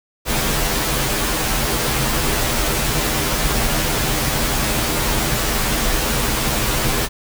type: noise with comb filter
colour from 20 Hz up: pink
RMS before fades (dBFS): -19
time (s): 0.25-7.09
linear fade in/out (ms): 50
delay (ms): 11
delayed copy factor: -1
effects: none